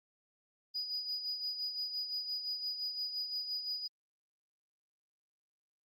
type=tone with tremolo; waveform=sine; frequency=4937 Hz; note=D#8; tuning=14 cents flat; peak=-32 dBFS; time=0.74-3.88 s; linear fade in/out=20 ms; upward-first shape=sine; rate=5.8 Hz; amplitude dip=60%; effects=tanh soft clip ceiling -31 dBFS + Opus 24 kbps